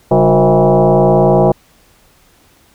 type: tone with frequency modulation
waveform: sine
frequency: 138.59 Hz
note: C#3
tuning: in tune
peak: -6 dBFS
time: 0.11-1.52 s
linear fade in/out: 5 ms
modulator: 167 Hz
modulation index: 4.1
effects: pink hiss -50 dBFS RMS until 2.74 s